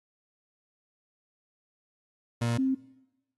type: tone pair in turn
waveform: 30% pulse / sine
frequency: 117.7 / 264.2 Hz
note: A#2 / C4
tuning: +17 / +17 cents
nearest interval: octave + major second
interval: 1400 cents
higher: second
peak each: -23 dBFS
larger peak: neither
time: 2.41-2.58 / 2.58-2.75 s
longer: neither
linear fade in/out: 10 ms
effects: noise-tail reverb RT60 1.0 s tail -23 dB re dry + AAC 32 kbps